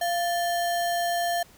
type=tone with sample-and-hold; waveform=sine; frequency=692 Hz; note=F5; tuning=16 cents flat; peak=-23 dBFS; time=0.01-1.43 s; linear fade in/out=5 ms; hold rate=2450 Hz; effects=pink hiss -54 dBFS RMS until 1.57 s

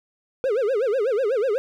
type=tone with vibrato; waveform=triangle; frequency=470 Hz; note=A#4; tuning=14 cents sharp; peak=-17 dBFS; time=0.44-1.58 s; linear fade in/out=0 ms; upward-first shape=sine; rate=8.1 Hz; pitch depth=270 cents each way; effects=none

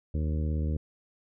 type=harmonic tone; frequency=77.1 Hz; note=D#2; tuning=15 cents flat; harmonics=1 / 2 / 3 / 4 / 5 / 6 / 7; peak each=-27 / -34 / -38 / -41 / -47 / -45 / -48 dBFS; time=0.14-0.77 s; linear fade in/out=5 ms; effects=none

